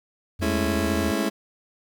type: tone with vibrato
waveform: triangle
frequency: 82.41 Hz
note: E2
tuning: in tune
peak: -26 dBFS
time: 0.39-1.12 s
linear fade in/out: 10 ms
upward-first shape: sine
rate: 10 Hz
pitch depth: 150 cents each way
type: chord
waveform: 30% pulse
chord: A major seventh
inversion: third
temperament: just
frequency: 206.2 / 220 / 275 / 330 Hz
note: G#3 / A3 / C#4 / E4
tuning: -12 / 0 / -14 / +2 cents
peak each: -25 / -27 / -26 / -25 dBFS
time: 0.41-1.3 s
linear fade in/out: 20 ms
effects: 9-bit